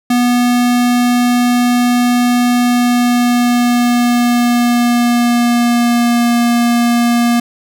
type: tone with pitch glide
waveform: square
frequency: 244 to 237.6 Hz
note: B3 to A#3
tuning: -21 to +33 cents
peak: -10 dBFS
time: 0.1-7.4 s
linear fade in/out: 5 ms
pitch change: -46 cents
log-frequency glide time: 2.6-6.33 s
effects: none